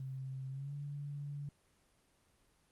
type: tone with pitch glide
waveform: sine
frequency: 132.6 to 143.77 Hz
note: C3 to D3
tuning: +23 to -36 cents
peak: -40 dBFS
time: 0-1.49 s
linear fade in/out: 2 ms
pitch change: +141 cents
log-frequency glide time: 0.5-0.74 s
effects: pink hiss -72 dBFS RMS until 2.71 s + Opus 24 kbps